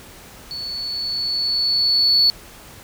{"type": "tone with level ramp", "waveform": "sine", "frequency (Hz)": 4435, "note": "C#8", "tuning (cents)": 0, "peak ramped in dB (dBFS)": [-27, -10], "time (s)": [0.51, 2.3], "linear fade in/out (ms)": 0, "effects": ["tanh soft clip ceiling -7 dBFS", "pink hiss -42 dBFS RMS until 2.83 s"]}